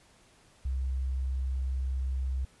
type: tone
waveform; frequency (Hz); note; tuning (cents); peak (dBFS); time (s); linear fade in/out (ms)
sine; 65.41; C2; 0; -28; 0.65-2.45; 5
effects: pink hiss -61 dBFS RMS until 2.6 s + resampled to 24000 Hz